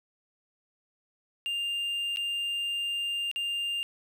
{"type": "tone with dropouts", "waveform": "triangle", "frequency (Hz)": 2800, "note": "F7", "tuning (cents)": 4, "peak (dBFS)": -27, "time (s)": [1.46, 3.83], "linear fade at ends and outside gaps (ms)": 0, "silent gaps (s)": [[2.161, 2.171], [3.314, 3.36]], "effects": []}